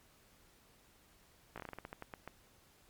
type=slowing click train; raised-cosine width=0.5 ms; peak=-29 dBFS; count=13; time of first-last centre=1.56-2.276 s; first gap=17 ms; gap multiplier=1.21; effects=pink hiss -66 dBFS RMS until 2.89 s + MP3 96 kbps